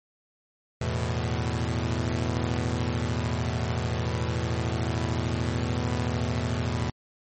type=chord; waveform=sawtooth; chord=E suspended fourth; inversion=none; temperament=equal; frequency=82.41 / 110 / 123.47 Hz; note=E2 / A2 / B2; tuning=0 / 0 / 0 cents; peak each=-26 dBFS; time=0.81-6.9 s; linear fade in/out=5 ms; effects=MP3 32 kbps